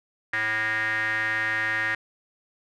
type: tone with band-pass filter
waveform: square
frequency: 109.2 Hz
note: A2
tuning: 13 cents flat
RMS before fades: -26 dBFS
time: 0.33-1.95 s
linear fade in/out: 5 ms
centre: 1800 Hz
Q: 9.2
effects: none